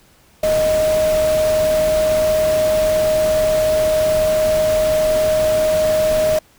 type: tone in noise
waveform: sine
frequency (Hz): 622.3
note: D#5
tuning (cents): 0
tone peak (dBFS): -13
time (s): 0.43-6.39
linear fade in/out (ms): 5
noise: pink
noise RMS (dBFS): -26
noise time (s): 0.43-6.39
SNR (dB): +10
effects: pink hiss -52 dBFS RMS until 6.58 s